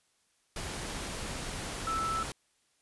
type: tone in noise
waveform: sine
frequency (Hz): 1319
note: E6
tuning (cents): +1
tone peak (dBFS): -30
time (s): 1.87-2.23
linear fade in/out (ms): 2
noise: pink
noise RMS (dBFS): -38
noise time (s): 0.56-2.32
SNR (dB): +5
effects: white hiss -72 dBFS RMS until 2.81 s + resampled to 24000 Hz